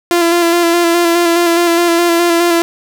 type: tone with vibrato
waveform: sawtooth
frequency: 341.9 Hz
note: F4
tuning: 37 cents flat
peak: -5 dBFS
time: 0.11-2.62 s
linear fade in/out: 0 ms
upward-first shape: square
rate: 4.8 Hz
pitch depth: 23 cents each way
effects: none